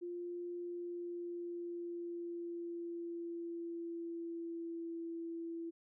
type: tone with pitch glide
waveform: sine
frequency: 349.8 to 333.6 Hz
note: F4 to E4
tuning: +3 to +21 cents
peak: -40 dBFS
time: 0.01-5.71 s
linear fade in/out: 20 ms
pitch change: -82 cents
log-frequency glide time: 0.58-4.99 s
effects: none